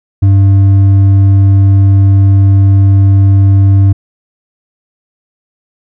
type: tone with hard clipping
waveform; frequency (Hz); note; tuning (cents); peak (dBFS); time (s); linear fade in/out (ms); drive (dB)
sine; 98; G2; 0; -4; 0.22-3.93; 10; 4
effects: none